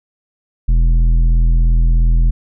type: tone with tanh clipping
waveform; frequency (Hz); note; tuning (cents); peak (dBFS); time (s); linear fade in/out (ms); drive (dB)
triangle; 41.5; E1; +12; -10; 0.68-2.31; 10; 13
effects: none